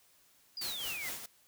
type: exponential sweep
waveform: sine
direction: down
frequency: 4975 to 1975.5 Hz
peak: -38 dBFS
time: 0.57-1.09 s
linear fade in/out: 2 ms
type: noise with tremolo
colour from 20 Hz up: white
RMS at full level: -39 dBFS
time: 0.61-1.26 s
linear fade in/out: 5 ms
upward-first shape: sine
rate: 4.6 Hz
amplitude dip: 60%
effects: white hiss -66 dBFS RMS until 1.47 s